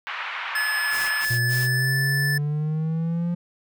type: band-pass noise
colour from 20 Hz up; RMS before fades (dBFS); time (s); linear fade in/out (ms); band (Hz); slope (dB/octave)
pink; -31; 0.07-1.25; 0; 1000 to 2800; 24
type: tone with pitch glide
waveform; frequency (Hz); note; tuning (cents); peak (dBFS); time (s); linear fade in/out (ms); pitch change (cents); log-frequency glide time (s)
square; 1718 to 1752.1; A6 to A6; -42 to -8; -23; 0.55-2.38; 5; +34; 1.01-1.96
type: noise bursts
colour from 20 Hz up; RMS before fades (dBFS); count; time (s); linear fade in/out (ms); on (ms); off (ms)
white; -34; 3; 0.9-1.688; 50; 210; 79
type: exponential sweep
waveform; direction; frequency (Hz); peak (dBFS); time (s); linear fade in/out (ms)
triangle; up; 118.7 to 174.61; -20; 1.3-3.35; 10
effects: none